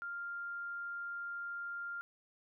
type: tone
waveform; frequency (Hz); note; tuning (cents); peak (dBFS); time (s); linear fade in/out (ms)
sine; 1396.9; F6; 0; -39; 0.02-2.01; 0
effects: none